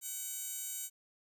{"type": "tone with high-pass filter", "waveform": "15% pulse", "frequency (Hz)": 756, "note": "F#5", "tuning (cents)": 37, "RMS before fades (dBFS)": -41, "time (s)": [0.01, 0.9], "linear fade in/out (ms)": 50, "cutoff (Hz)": 7700, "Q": 1.3, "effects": ["12-bit"]}